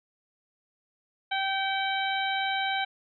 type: harmonic tone with a mistuned harmonic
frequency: 777 Hz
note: G5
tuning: 16 cents flat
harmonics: 1 / 2 / 3 / 4 / 5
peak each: -29 / -32 / -34 / -35 / -36 dBFS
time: 1.31-2.85 s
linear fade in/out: 10 ms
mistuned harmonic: 3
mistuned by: -27 cents
effects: none